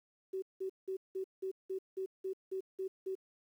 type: tone bursts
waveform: sine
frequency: 380.5 Hz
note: F#4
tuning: 48 cents sharp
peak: -35 dBFS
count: 11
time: 0.33-3.153 s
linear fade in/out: 10 ms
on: 93 ms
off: 180 ms
effects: 11-bit